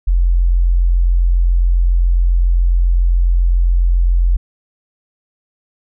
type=tone; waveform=sine; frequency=43.66 Hz; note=F1; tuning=in tune; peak=-9 dBFS; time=0.07-4.37 s; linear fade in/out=10 ms; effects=none

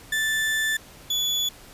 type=tone pair in turn; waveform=35% pulse; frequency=1760 / 3430 Hz; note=A6 / A7; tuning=0 / -45 cents; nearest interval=octave; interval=1155 cents; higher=second; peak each=-20 dBFS; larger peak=neither; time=0.12-0.77 / 1.1-1.49 s; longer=first; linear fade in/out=5 ms; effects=pink hiss -47 dBFS RMS until 1.73 s + resampled to 32000 Hz

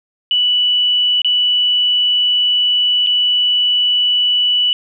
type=tone with dropouts; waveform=sine; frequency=2960 Hz; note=F#7; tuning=in tune; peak=-11 dBFS; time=0.31-4.73 s; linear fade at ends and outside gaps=1 ms; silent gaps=1.218-1.246 / 3.064-3.07 s; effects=none

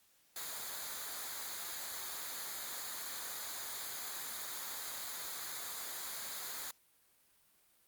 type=noise with comb filter; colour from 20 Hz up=white; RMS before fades=-43 dBFS; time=0.36-6.71 s; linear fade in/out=2 ms; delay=0.36 ms; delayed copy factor=-0.6; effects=white hiss -70 dBFS RMS until 7.87 s + Opus 48 kbps

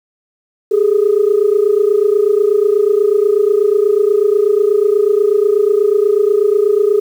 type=tone pair together; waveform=sine; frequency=400.2 / 428.4 Hz; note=G4 / A4; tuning=+36 / -46 cents; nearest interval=minor second; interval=118 cents; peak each=-11 dBFS; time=0.71-7 s; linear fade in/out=10 ms; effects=tanh soft clip ceiling -3 dBFS + 7-bit

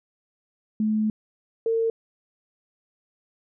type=tone pair in turn; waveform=sine; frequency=215.7 / 453.9 Hz; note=A3 / A#4; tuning=-34 / -46 cents; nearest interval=octave + minor second; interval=1288 cents; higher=second; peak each=-20 / -20 dBFS; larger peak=neither; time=0.8-1.1 / 1.66-1.9 s; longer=first; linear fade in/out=2 ms; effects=none

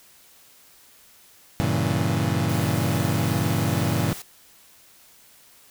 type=chord; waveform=30% pulse; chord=G diminished seventh; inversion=none; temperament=equal with one note detuned; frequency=97.27 / 116.54 / 138.59 / 164.81 Hz; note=G2 / Bb2 / Db3 / Fb3; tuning=-13 / 0 / 0 / 0 cents; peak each=-24 dBFS; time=1.6-4.13 s; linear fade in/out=0 ms
type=noise; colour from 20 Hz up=white; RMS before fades=-38 dBFS; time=2.49-4.22 s; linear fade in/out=2 ms
effects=white hiss -53 dBFS RMS until 5.7 s

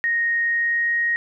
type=tone with pitch glide; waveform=sine; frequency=1864.7 to 1875.5 Hz; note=A#6 to A#6; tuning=0 to +10 cents; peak=-18 dBFS; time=0.04-1.16 s; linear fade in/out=0 ms; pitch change=+10 cents; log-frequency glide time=0.42-0.96 s; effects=none

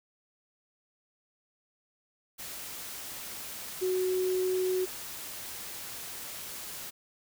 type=tone in noise; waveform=sine; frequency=370 Hz; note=F#4; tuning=in tune; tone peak=-26 dBFS; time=3.81-4.86 s; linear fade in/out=20 ms; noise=white; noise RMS=-41 dBFS; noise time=2.38-6.91 s; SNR=+12 dB; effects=none

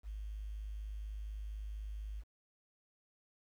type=tone with quantisation; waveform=sine; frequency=52.1 Hz; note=G#1; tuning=6 cents sharp; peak=-40 dBFS; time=0.03-2.24 s; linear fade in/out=50 ms; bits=11; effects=none

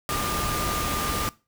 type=tone in noise; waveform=sine; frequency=1200 Hz; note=D6; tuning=37 cents sharp; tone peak=-30 dBFS; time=0.09-1.29 s; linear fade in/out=0 ms; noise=pink; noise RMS=-28 dBFS; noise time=0.09-1.29 s; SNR=-5 dB; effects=noise-tail reverb RT60 0.3 s tail -21 dB re dry

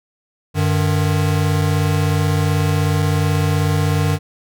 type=tone pair together; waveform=square; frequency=95.63 / 151.8 Hz; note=G2 / D#3; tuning=-42 / -42 cents; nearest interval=minor sixth; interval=800 cents; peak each=-18 dBFS; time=0.54-4.19 s; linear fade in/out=50 ms; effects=none

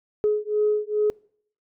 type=beating tone pair; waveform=sine; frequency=420.8 / 423.2 Hz; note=G#4 / G#4; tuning=+23 / +33 cents; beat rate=2.4 Hz; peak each=-22 dBFS; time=0.24-1.1 s; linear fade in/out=0 ms; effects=noise-tail reverb RT60 0.6 s tail -26 dB re dry + tanh soft clip ceiling -12 dBFS

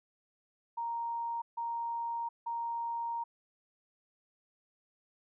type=tone bursts at uneven times; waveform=sine; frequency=932.3 Hz; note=A#5; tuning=in tune; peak=-33 dBFS; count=3; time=0.77-1.42 / 1.57-2.29 / 2.46-3.24 s; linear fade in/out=10 ms; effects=none

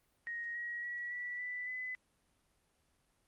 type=tone with pitch steps; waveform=sine; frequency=1875 / 1901.2 / 1927.7 / 1954.6 / 1981.9 / 2010 Hz; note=A#6 / A#6 / B6 / B6 / B6 / B6; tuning=+10 / +34 / -42 / -18 / +6 / +30 cents; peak=-38 dBFS; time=0.27-1.95 s; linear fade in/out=0 ms; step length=280 ms; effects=pink hiss -75 dBFS RMS until 3.27 s + Opus 32 kbps

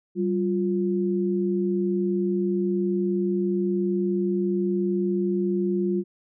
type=tone pair together; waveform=sine; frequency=193.04 / 352 Hz; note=G3 / F4; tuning=-26 / +14 cents; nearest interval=minor seventh; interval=1040 cents; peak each=-24 dBFS; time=0.15-6.04 s; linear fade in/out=50 ms; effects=none

